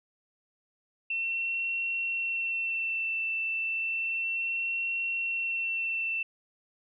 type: tone with vibrato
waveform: sine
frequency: 2696 Hz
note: E7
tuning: 38 cents sharp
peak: -28 dBFS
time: 1.1-6.23 s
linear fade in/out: 5 ms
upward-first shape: sine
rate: 0.32 Hz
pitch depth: 18 cents each way
effects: none